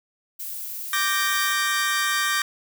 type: noise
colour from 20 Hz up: violet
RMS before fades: -33 dBFS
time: 0.39-1.53 s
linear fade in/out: 10 ms
type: chord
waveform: sawtooth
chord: G minor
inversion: second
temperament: equal with one note detuned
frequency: 1174.7 / 1568 / 1857.1 Hz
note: D6 / G6 / Bb6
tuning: 0 / 0 / -7 cents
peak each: -22 dBFS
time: 0.93-2.42 s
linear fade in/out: 2 ms
effects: none